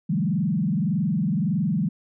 sine tone with frequency modulation, 181.7 Hz, F#3, 31 cents flat, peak -20 dBFS, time 0.09-1.89 s, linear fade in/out 10 ms, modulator 21.7 Hz, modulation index 1.7, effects none

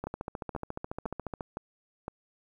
two click trains, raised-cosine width 1 ms, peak -21 / -21 dBFS, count 20 / 5, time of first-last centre 0.07-1.408 / 0.04-2.081 s, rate 14.2 / 1.96 Hz, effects 10-bit

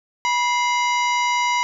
harmonic tone with a mistuned harmonic, 975 Hz, B5, 23 cents flat, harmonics 1 / 2 / 3 / 4 / 5 / 6 / 7, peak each -19 / -23 / -30 / -34 / -35 / -35 / -37 dBFS, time 0.25-1.63 s, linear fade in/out 0 ms, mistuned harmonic 2, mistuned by +120 cents, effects 9-bit

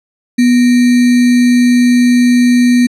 sine tone with sample-and-hold, 245.1 Hz, B3, 13 cents flat, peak -5 dBFS, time 0.38-2.87 s, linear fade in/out 10 ms, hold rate 2100 Hz, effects low-pass 10000 Hz 12 dB/octave

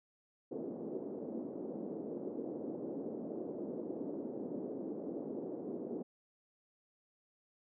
pink band-pass noise, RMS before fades -42 dBFS, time 0.51-6.03 s, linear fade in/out 10 ms, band 240 to 480 Hz, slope 24 dB/octave, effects none

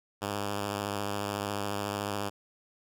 5% pulse tone with vibrato, 101.7 Hz, G#2, 36 cents flat, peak -20 dBFS, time 0.21-2.3 s, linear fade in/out 20 ms, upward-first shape triangle, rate 14 Hz, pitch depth 37 cents each way, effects none

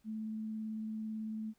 sine tone with vibrato, 218.1 Hz, A3, 15 cents flat, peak -37 dBFS, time 0.04-1.54 s, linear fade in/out 50 ms, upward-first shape square, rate 18 Hz, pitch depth 8 cents each way, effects pink hiss -75 dBFS RMS until 1.58 s

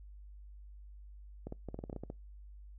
clicks, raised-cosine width 2 ms, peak -28 dBFS, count 11, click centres 1.47 / 1.524 / 1.687 / 1.744 / 1.79 / 1.839 / 1.898 / 1.929 / 1.963 / 2.036 / 2.101 s, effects noise-tail reverb RT60 0.2 s tail -24 dB re dry + added 50 Hz sine -49 dBFS peak until 2.78 s

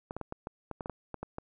clicks, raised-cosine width 1 ms, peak -23 dBFS, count 12, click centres 0.109 / 0.166 / 0.213 / 0.324 / 0.471 / 0.713 / 0.808 / 0.859 / 0.897 / 1.143 / 1.23 / 1.384 s, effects none

